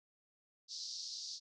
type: band-pass noise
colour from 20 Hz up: white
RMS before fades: -45 dBFS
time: 0.68-1.4 s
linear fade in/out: 50 ms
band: 4200 to 5600 Hz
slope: 48 dB/octave
effects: none